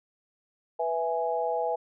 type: chord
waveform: sine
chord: E major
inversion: second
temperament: equal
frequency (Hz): 493.9 / 659.3 / 830.6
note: B4 / E5 / G#5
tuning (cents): 0 / 0 / 0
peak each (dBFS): -30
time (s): 0.79-1.76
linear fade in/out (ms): 10
effects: none